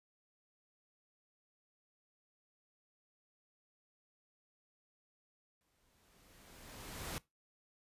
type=noise with exponential growth; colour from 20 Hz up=pink; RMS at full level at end=-41 dBFS; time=5.61-7.18 s; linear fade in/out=0 ms; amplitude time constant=340 ms; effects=noise-tail reverb RT60 0.2 s tail -21 dB re dry + resampled to 32000 Hz